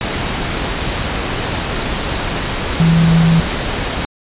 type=tone in noise; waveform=sine; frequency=164.9 Hz; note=E3; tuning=1 cent sharp; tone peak=-8 dBFS; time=2.8-3.4 s; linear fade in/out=0 ms; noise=pink; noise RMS=-19 dBFS; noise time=0.01-4.05 s; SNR=+8 dB; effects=resampled to 8000 Hz